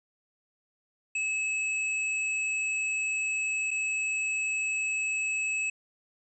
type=tone with dropouts; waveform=square; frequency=2589 Hz; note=E7; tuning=32 cents flat; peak=-28 dBFS; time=1.15-5.7 s; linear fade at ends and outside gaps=5 ms; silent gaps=3.708-3.712 s; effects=resampled to 24000 Hz